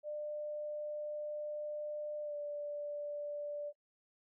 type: tone with pitch glide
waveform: sine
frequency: 598 to 586 Hz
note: D5 to D5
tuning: +31 to -4 cents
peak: -38 dBFS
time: 0.03-3.73 s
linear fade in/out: 50 ms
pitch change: -35 cents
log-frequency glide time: 2.22-2.35 s
effects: noise-tail reverb RT60 0.1 s tail -23 dB re dry